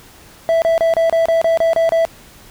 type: tone bursts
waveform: triangle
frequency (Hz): 659.3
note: E5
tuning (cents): 0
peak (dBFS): -9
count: 10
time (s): 0.49-2.051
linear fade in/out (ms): 0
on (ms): 130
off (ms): 29
effects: pink hiss -43 dBFS RMS until 2.5 s